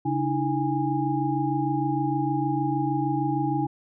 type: tone cluster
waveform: sine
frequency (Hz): 137.4 / 298.7 / 325.2 / 821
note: C#3 / D4 / E4 / G#5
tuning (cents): -15 / +29 / -23 / -20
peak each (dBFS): -28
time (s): 0.05-3.67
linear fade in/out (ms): 10
effects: none